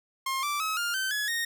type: tone with pitch steps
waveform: sawtooth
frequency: 1066 / 1169.2 / 1282.4 / 1406.6 / 1542.8 / 1692.2 / 1856 Hz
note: C6 / D6 / E6 / F6 / G6 / G#6 / A#6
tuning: +32 / -8 / -48 / +12 / -28 / +32 / -8 cents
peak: -24 dBFS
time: 0.26-1.45 s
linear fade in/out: 5 ms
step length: 170 ms
effects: 11-bit